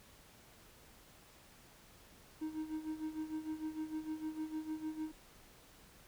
triangle tone with tremolo, 312.4 Hz, D#4, 7 cents sharp, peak -34 dBFS, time 2.41-5.12 s, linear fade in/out 10 ms, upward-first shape sine, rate 6.6 Hz, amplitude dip 75%, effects pink hiss -61 dBFS RMS until 6.07 s

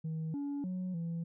sine tone with pitch steps, 159.3 / 284.4 / 183.7 / 167.5 Hz, D#3 / C#4 / F#3 / E3, +41 / +45 / -12 / +28 cents, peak -32 dBFS, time 0.04-1.24 s, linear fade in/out 10 ms, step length 300 ms, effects tanh soft clip ceiling -33 dBFS

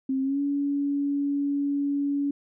sine tone with pitch glide, 266 to 283.4 Hz, C4 to C#4, +29 to +38 cents, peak -23 dBFS, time 0.09-2.31 s, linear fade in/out 5 ms, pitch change +109 cents, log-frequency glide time 0.22-0.4 s, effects none

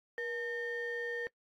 triangle ring-modulated tone, 674 Hz, E5, 38 cents sharp, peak -30 dBFS, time 0.18-1.27 s, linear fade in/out 0 ms, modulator 1150 Hz, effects noise-tail reverb RT60 0.1 s tail -22 dB re dry + AAC 64 kbps

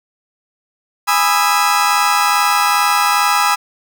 35% pulse chord, E major seventh, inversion first, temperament just, 824.1 / 988.9 / 1236.1 / 1318.5 Hz, G#5 / B5 / D#6 / E6, -14 / +2 / -12 / 0 cents, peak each -16 dBFS, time 1.07-3.56 s, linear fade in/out 20 ms, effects none

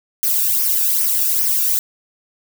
violet noise with flanger, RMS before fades -17 dBFS, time 0.23-1.79 s, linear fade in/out 0 ms, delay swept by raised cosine 0.25 to 0.99 ms, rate 2.5 Hz, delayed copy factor -0.65, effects none

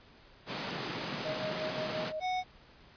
pink high-pass noise, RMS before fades -37 dBFS, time 0.46-2.13 s, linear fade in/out 50 ms, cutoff 120 Hz, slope 48 dB/octave
sine tone with tremolo, 624 Hz, D#5, 5 cents sharp, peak -33 dBFS, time 1.25-2.2 s, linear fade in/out 5 ms, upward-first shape sine, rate 5.7 Hz, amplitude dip 65%
square tone, 738 Hz, F#5, 5 cents flat, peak -31 dBFS, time 2.2-2.44 s, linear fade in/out 50 ms
effects pink hiss -58 dBFS RMS until 2.96 s + resampled to 11025 Hz

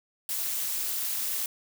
blue noise with amplitude modulation, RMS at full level -27 dBFS, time 0.29-1.46 s, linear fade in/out 2 ms, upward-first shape sine, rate 258 Hz, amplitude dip 80%, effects none

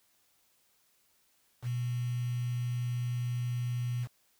sine tone with quantisation, 122.3 Hz, B2, 16 cents flat, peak -30 dBFS, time 1.62-4.08 s, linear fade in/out 50 ms, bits 8, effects white hiss -70 dBFS RMS until 4.39 s

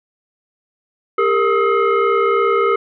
sine tone with frequency modulation, 400 Hz, G4, 35 cents sharp, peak -12 dBFS, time 1.18-2.76 s, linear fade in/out 5 ms, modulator 863 Hz, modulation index 1.4, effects none

